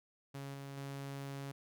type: tone with level steps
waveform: sawtooth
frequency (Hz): 138.59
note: C#3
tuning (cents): 0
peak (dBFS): -39 / -41 / -38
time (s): 0.34-1.52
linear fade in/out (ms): 10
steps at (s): 0.54 / 0.77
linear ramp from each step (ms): 2
effects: none